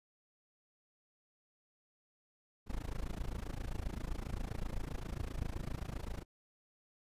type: noise with amplitude modulation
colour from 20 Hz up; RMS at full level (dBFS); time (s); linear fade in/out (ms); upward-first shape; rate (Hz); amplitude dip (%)
brown; -36; 2.66-6.25; 50; sine; 27.6; 95
effects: resampled to 32000 Hz